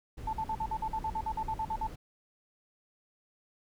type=noise; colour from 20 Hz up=brown; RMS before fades=-42 dBFS; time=0.17-1.96 s; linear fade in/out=10 ms
type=tone bursts; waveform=sine; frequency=880 Hz; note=A5; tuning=in tune; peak=-30 dBFS; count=15; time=0.27-1.871 s; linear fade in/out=5 ms; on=61 ms; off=49 ms
effects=none